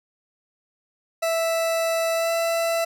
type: tone with pitch glide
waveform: 40% pulse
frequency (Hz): 659.3 to 666.6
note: E5 to E5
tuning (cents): 0 to +19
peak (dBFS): -20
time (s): 1.22-2.85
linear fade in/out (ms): 10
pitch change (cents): +19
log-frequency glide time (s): 2.15-2.32
effects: none